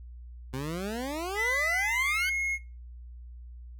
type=exponential sweep; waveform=20% pulse; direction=up; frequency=125.9 to 1579 Hz; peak=-27 dBFS; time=0.53-2.3 s; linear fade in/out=10 ms
type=tone with pitch glide; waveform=triangle; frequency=2006 to 2162 Hz; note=B6 to C#7; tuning=+26 to -44 cents; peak=-25 dBFS; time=1.35-2.59 s; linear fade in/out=50 ms; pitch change=+130 cents; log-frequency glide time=1.75-2.24 s
effects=noise-tail reverb RT60 0.3 s tail -20 dB re dry + added 60 Hz sine -42 dBFS peak until 3.79 s